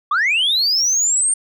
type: linear sweep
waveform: sine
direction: up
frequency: 1108.7 to 8850 Hz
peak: -12 dBFS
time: 0.11-1.34 s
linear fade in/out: 5 ms
effects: tanh soft clip ceiling -12 dBFS